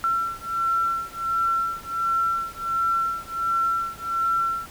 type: beating tone pair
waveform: sine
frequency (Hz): 1351 / 1352.4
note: E6 / E6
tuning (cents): +42 / +44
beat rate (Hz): 1.4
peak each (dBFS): -25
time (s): 0.04-4.66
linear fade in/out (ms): 0
effects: pink hiss -44 dBFS RMS until 4.7 s